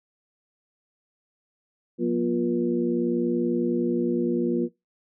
sine tone cluster, 179.4 / 240 / 350.9 / 479.6 Hz, F3 / B3 / F4 / A#4, +47 / -49 / +8 / +49 cents, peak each -30 / -25 / -25 / -32 dBFS, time 1.98-4.69 s, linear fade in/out 50 ms, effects noise-tail reverb RT60 0.2 s tail -20 dB re dry

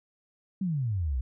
sine exponential sweep, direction down, 200 to 58.27 Hz, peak -26 dBFS, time 0.61-1.21 s, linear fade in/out 5 ms, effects none

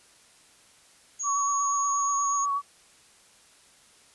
sine tone, 6645 Hz, G#8, in tune, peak -29 dBFS, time 1.19-2.46 s, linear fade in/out 20 ms
sine tone with vibrato, 1126 Hz, C#6, 27 cents sharp, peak -24 dBFS, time 1.23-2.62 s, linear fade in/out 50 ms, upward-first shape triangle, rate 8.3 Hz, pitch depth 29 cents each way
effects white hiss -57 dBFS RMS until 4.14 s + resampled to 24000 Hz

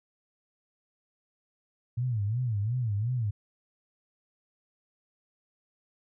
sine tone with vibrato, 113.2 Hz, A2, 50 cents sharp, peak -26 dBFS, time 1.97-3.31 s, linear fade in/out 10 ms, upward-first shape sine, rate 2.8 Hz, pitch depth 210 cents each way, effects none

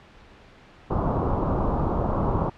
pink low-pass noise, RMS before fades -24 dBFS, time 0.9-2.5 s, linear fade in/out 10 ms, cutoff 1200 Hz, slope 48 dB/octave, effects pink hiss -50 dBFS RMS until 2.57 s + low-pass 3000 Hz 12 dB/octave

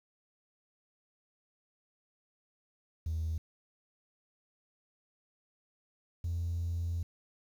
triangle tone pair in turn, 80.3 / 85.07 Hz, E2 / F2, -45 / -45 cents, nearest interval minor second, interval 100 cents, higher second, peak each -28 dBFS, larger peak neither, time 3.06-3.38 / 6.24-7.03 s, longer second, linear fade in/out 5 ms, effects tanh soft clip ceiling -28 dBFS + 10-bit

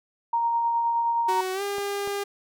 sine tone with tremolo, 932.3 Hz, A#5, in tune, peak -20 dBFS, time 0.33-1.41 s, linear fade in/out 5 ms, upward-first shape sine, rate 9.6 Hz, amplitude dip 25%
sawtooth tone with pitch glide, 373.6 to 402.7 Hz, F#4 to G4, +17 to +47 cents, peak -23 dBFS, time 1.28-2.24 s, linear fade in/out 10 ms, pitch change +130 cents, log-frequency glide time 1.53-1.62 s
clicks, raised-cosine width 1 ms, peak -25 dBFS, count 2, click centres 1.783 / 2.075 s
effects none

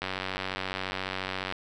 click train, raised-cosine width 0.3 ms, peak -15 dBFS, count 143, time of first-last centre 0.02-1.524 s, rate 94.4 Hz, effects none

